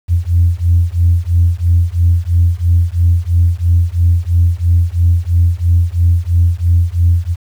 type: beating tone pair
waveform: sine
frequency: 84.7 / 87.7 Hz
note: E2 / F2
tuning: +48 / +8 cents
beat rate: 3 Hz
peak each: -11 dBFS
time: 0.08-7.36 s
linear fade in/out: 50 ms
effects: tanh soft clip ceiling -1 dBFS + 7-bit